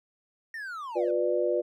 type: linear sweep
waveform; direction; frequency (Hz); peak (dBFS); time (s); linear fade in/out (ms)
triangle; down; 1864.7 to 474.3; -33; 0.54-1.11; 2
type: chord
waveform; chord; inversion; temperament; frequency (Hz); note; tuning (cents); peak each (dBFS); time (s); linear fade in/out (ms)
sine; B diminished; second; just; 355.6 / 493.9 / 592.7; F4 / B4 / D5; +31 / 0 / +16; -28; 0.95-1.62; 20
effects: none